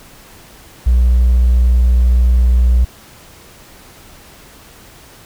triangle tone with hard clipping, 60.9 Hz, B1, 24 cents flat, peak -7 dBFS, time 0.86-2.85 s, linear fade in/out 10 ms, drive 2 dB, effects pink hiss -41 dBFS RMS until 5.25 s

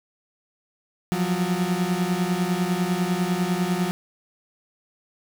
35% pulse beating tone pair, 174.61 / 184.61 Hz, F3 / F#3, 0 / -4 cents, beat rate 10 Hz, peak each -23 / -23 dBFS, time 1.12-3.91 s, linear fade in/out 0 ms, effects 8-bit

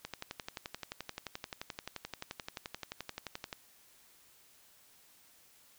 click train, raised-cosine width 0.2 ms, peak -22 dBFS, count 41, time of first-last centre 0.05-3.528 s, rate 11.5 Hz, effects white hiss -63 dBFS RMS until 5.78 s

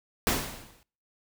pink noise with exponential decay, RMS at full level -23 dBFS, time 0.27-0.83 s, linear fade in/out 0 ms, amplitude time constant 120 ms, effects noise-tail reverb RT60 0.5 s tail -26 dB re dry

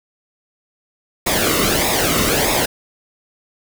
pink noise with flanger, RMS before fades -17 dBFS, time 1.26-2.66 s, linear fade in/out 10 ms, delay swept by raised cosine 0.67 to 1.24 ms, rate 1.6 Hz, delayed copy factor -0.65, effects none

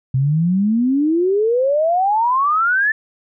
sine exponential sweep, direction up, 127.3 to 1782 Hz, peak -13 dBFS, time 0.14-2.92 s, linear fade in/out 5 ms, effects none

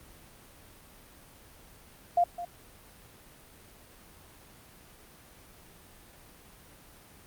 sine tone with echo, 698.5 Hz, F5, in tune, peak -20 dBFS, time 2.17-2.24 s, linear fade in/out 5 ms, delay 210 ms, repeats 1, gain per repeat -14 dB, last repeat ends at 2.45 s, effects pink hiss -54 dBFS RMS until 7.26 s + Opus 32 kbps

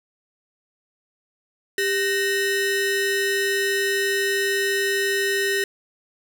40% pulse ring-modulated tone, 1125 Hz, C#6, 25 cents sharp, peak -16 dBFS, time 1.78-5.64 s, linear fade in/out 2 ms, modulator 729 Hz, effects none

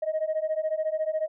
sine beating tone pair, 620 / 634 Hz, D#5 / D#5, -6 / +32 cents, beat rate 14 Hz, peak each -27 dBFS, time 0.02-1.28 s, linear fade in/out 10 ms, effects tanh soft clip ceiling -20 dBFS

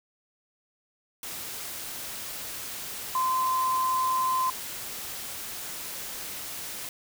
sine tone in noise, 1034 Hz, C6, 21 cents flat, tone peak -23 dBFS, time 3.15-4.5 s, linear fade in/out 2 ms, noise white, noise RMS -37 dBFS, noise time 1.23-6.89 s, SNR +11 dB, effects none

